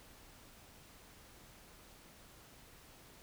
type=silence; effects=pink hiss -59 dBFS RMS until 3.22 s